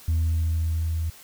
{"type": "tone with level ramp", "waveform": "sine", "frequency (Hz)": 81.3, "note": "E2", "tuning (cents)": -23, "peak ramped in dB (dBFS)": [-17, -23], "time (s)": [0.08, 1.1], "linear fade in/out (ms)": 5, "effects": ["tanh soft clip ceiling -18 dBFS", "white hiss -48 dBFS RMS until 1.23 s"]}